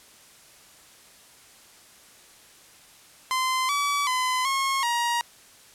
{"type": "tone with pitch steps", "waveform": "sawtooth", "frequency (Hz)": [1034, 1145, 1017, 1084, 947], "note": ["C6", "D6", "C6", "C#6", "A#5"], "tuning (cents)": [-21, -44, -50, -39, 27], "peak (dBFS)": -19, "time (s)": [3.31, 5.21], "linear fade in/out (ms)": 0, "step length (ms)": 380, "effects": ["white hiss -52 dBFS RMS until 5.74 s", "low-pass 11000 Hz 12 dB/octave"]}